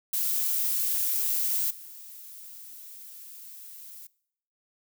violet noise with level steps, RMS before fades -27 / -45 dBFS, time 0.13-4.07 s, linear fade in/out 5 ms, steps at 1.7 s, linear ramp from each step 10 ms, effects noise-tail reverb RT60 0.7 s tail -22 dB re dry

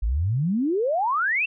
sine exponential sweep, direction up, 49 to 2768 Hz, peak -20 dBFS, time 0.02-1.46 s, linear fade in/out 10 ms, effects none

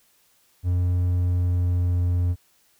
triangle tone with pitch glide, 89.2 to 88.28 Hz, F2 to F2, +37 to +19 cents, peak -17 dBFS, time 0.63-2.36 s, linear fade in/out 50 ms, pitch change -18 cents, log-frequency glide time 1.06-2.13 s, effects white hiss -62 dBFS RMS until 2.79 s

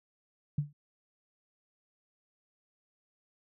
sine tone with exponential decay, 146.1 Hz, D3, 9 cents flat, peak -23 dBFS, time 0.58-0.73 s, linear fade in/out 5 ms, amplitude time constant 32 ms, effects none

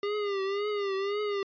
square tone with vibrato, 402.6 Hz, G4, 46 cents sharp, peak -29 dBFS, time 0.03-1.43 s, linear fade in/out 2 ms, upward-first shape triangle, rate 1.9 Hz, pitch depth 88 cents each way, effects resampled to 11025 Hz

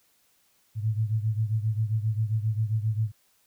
sine beating tone pair, 107.5 / 115 Hz, A2 / A#2, -40 / -23 cents, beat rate 7.5 Hz, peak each -25 / -29 dBFS, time 0.75-3.12 s, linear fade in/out 50 ms, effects white hiss -66 dBFS RMS until 3.46 s

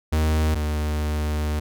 45% pulse tone pair in turn, 77.8 / 75.59 Hz, D#2 / D#2, 0 / -49 cents, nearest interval unison, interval 49 cents, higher first, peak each -18 / -22 dBFS, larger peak first, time 0.12-0.55 / 0.55-1.6 s, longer second, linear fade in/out 10 ms, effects none

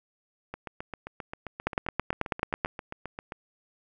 two click trains, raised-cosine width 0.5 ms, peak -10 / -21 dBFS, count 10 / 22, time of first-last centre 1.67-2.648 / 0.54-3.321 s, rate 9.2 / 7.55 Hz, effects none

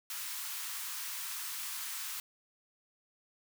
white high-pass noise, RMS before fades -40 dBFS, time 0.1-2.2 s, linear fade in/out 2 ms, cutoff 920 Hz, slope 48 dB/octave, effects none

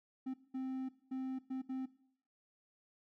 triangle tone bursts at uneven times, 261.6 Hz, C4, in tune, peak -35 dBFS, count 5, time 0.26-0.34 / 0.54-0.89 / 1.11-1.39 / 1.5-1.62 / 1.69-1.86 s, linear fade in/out 10 ms, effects noise-tail reverb RT60 0.6 s tail -17 dB re dry

